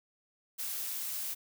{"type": "noise", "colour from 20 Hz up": "blue", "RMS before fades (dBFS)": -37, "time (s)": [0.58, 1.35], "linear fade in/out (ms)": 20, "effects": []}